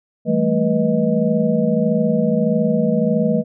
sine tone cluster, 166.5 / 199.4 / 221 / 487.3 / 626 Hz, E3 / G3 / A3 / B4 / D#5, +18 / +30 / +8 / -23 / +10 cents, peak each -22 / -21 / -18 / -21 / -23 dBFS, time 0.25-3.44 s, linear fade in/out 50 ms, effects none

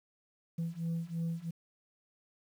sine beating tone pair, 164.81 / 167.81 Hz, E3 / E3, 0 / +31 cents, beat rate 3 Hz, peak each -35 / -34 dBFS, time 0.58-1.51 s, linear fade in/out 10 ms, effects tanh soft clip ceiling -30 dBFS + 10-bit

